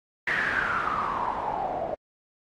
white noise with low-pass filter sweep, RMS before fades -28 dBFS, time 0.27-1.95 s, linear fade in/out 5 ms, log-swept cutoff 1900 to 620 Hz, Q 7.8, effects AAC 48 kbps

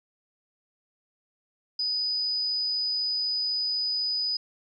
sine tone, 4978 Hz, D#8, in tune, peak -25 dBFS, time 1.79-4.37 s, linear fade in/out 5 ms, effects none

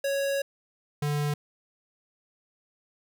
square tone pair in turn, 554.4 / 146.84 Hz, C#5 / D3, 0 / 0 cents, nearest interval octave + major seventh, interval 2300 cents, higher first, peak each -26 dBFS, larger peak neither, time 0.04-0.42 / 1.02-1.34 s, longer first, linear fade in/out 5 ms, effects none

